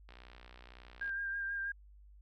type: click train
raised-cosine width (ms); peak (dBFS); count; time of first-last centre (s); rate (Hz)
0.3; -38; 63; 0.09-1.093; 61.8
type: tone with vibrato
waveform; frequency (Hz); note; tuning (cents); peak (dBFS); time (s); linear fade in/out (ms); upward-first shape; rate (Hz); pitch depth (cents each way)
sine; 1600; G6; +35; -35; 1.01-1.72; 5; sine; 6.2; 23
effects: added 50 Hz sine -55 dBFS peak until 2.21 s